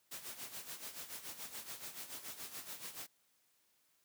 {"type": "noise with tremolo", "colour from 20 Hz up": "white", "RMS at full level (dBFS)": -45, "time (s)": [0.11, 3.07], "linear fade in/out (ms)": 10, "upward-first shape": "sine", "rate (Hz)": 7, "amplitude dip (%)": 70, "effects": ["white hiss -75 dBFS RMS until 4.04 s", "high-pass 100 Hz 12 dB/octave"]}